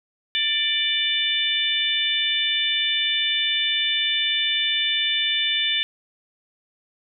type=harmonic tone with a mistuned harmonic; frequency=592 Hz; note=D5; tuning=14 cents sharp; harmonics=3 / 4 / 5 / 6; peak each=-29 / -27 / -24 / -23 dBFS; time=0.35-5.83 s; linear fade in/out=0 ms; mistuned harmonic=4; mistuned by=-23 cents; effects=none